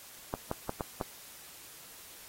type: clicks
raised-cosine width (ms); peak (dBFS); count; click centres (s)
1; -18; 5; 0.339 / 0.514 / 0.694 / 0.808 / 1.012
effects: white hiss -51 dBFS RMS until 2.28 s + AAC 48 kbps